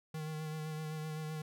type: tone with vibrato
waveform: square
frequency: 155.56 Hz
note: D#3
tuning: in tune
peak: -39 dBFS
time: 0.14-1.42 s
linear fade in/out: 5 ms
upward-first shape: sine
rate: 7.8 Hz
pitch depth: 25 cents each way
effects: none